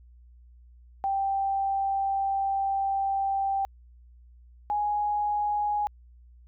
sine tone pair in turn, 784 / 830.6 Hz, G5 / G#5, 0 / 0 cents, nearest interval minor second, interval 100 cents, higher second, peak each -24 dBFS, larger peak neither, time 1.04-3.65 / 4.7-5.87 s, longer first, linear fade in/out 0 ms, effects added 60 Hz sine -50 dBFS peak until 6.47 s

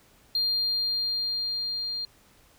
sine tone with level ramp, 4200 Hz, C8, 6 cents sharp, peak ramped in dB -21 to -29 dBFS, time 0.35-2.05 s, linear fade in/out 2 ms, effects tanh soft clip ceiling -20 dBFS + pink hiss -59 dBFS RMS until 2.58 s

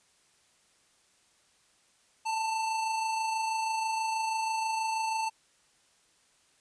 square tone with amplitude modulation, 888 Hz, A5, 16 cents sharp, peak -28 dBFS, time 2.25-5.3 s, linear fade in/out 20 ms, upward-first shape sine, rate 26.2 Hz, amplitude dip 30%, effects white hiss -66 dBFS RMS until 6.6 s + resampled to 22050 Hz

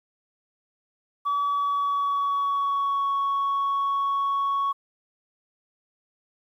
sine tone with pitch glide, 1143 to 1111.7 Hz, D6 to C#6, -47 to +5 cents, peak -20 dBFS, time 1.25-4.73 s, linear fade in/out 20 ms, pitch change -48 cents, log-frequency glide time 1.43-3.13 s, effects tanh soft clip ceiling -20 dBFS + 10-bit

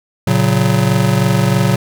square chord, F# major, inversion first, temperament just, 115.62 / 138.75 / 185 Hz, A#2 / C#3 / F#3, -14 / +2 / 0 cents, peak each -16 dBFS, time 0.27-1.76 s, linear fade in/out 5 ms, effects none

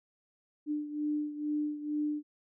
sine beating tone pair, 297.9 / 300.1 Hz, D4 / D4, +25 / +38 cents, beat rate 2.2 Hz, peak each -32 / -37 dBFS, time 0.66-2.23 s, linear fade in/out 50 ms, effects none

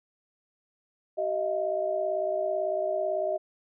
sine tone cluster, 383 / 624 / 682 Hz, G4 / D#5 / F5, -40 / +5 / -41 cents, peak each -34 / -27 / -33 dBFS, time 1.17-3.38 s, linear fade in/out 20 ms, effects none

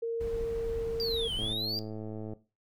sine tone with pitch glide, 460.8 to 457.6 Hz, A#4 to A#4, -20 to -32 cents, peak -29 dBFS, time 0.02-1.28 s, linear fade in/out 10 ms, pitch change -12 cents, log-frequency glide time 0.15-0.87 s
brown noise, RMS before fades -40 dBFS, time 0.2-1.54 s, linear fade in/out 10 ms
triangle exponential two-way sweep, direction down then up, 4835 to 2960 to 4835 Hz, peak -30 dBFS, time 1-1.79 s, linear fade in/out 0 ms, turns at 1.34 s
click train, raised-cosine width 2 ms, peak -27 dBFS, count 103, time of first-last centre 1.39-2.334 s, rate 108 Hz
effects noise-tail reverb RT60 0.3 s tail -17 dB re dry

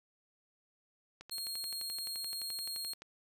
click train, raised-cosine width 0.2 ms, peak -31 dBFS, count 22, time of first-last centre 1.21-3.02 s, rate 11.6 Hz
sawtooth tone, 4253 Hz, C8, 27 cents sharp, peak -35 dBFS, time 1.31-2.94 s, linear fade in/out 10 ms
effects none

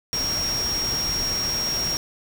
sine tone in noise, 5588 Hz, F8, in tune, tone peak -23 dBFS, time 0.13-1.97 s, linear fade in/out 0 ms, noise pink, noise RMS -31 dBFS, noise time 0.13-1.97 s, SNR +5 dB, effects none

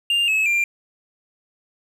triangle tone with pitch steps, 2800 / 2582 / 2382 Hz, F7 / E7 / D7, +4 / -37 / +24 cents, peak -15 dBFS, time 0.1-0.64 s, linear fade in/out 2 ms, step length 180 ms, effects none

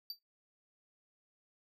square tone with exponential decay, 4648 Hz, D8, 19 cents flat, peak -36 dBFS, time 0.1-0.19 s, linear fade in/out 2 ms, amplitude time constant 18 ms, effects noise-tail reverb RT60 0.2 s tail -21 dB re dry

